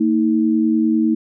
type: tone pair together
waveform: sine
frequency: 227.6 / 317.6 Hz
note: A#3 / D#4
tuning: -41 / +36 cents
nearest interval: tritone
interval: 577 cents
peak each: -16 dBFS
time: 0-1.15 s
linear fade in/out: 10 ms
effects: none